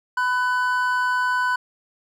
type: tone pair together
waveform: triangle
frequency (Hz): 1000 / 1498.3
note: B5 / F#6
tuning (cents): +21 / +21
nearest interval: perfect fifth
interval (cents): 700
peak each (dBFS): -20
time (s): 0.17-1.56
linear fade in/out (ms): 5
effects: none